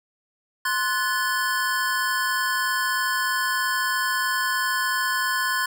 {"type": "chord", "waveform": "square", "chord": "F# diminished", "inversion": "second", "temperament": "equal with one note detuned", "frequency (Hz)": [1046.5, 1480, 1729.8], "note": ["C6", "F#6", "A6"], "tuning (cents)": [0, 0, -30], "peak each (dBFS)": -27, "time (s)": [0.65, 5.66], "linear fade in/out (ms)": 5, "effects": []}